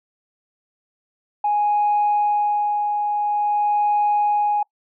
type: tone with tremolo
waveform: sine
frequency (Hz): 830.6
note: G#5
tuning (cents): 0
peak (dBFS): -14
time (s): 1.44-4.63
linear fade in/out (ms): 5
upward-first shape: sine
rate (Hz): 0.48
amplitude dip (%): 40
effects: noise-tail reverb RT60 0.1 s tail -26 dB re dry + tanh soft clip ceiling -12 dBFS